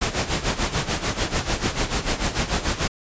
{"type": "noise with tremolo", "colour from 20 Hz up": "pink", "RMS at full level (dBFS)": -21, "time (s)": [0.01, 2.88], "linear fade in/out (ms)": 10, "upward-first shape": "sine", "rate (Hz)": 6.8, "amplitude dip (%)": 75, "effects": ["resampled to 16000 Hz"]}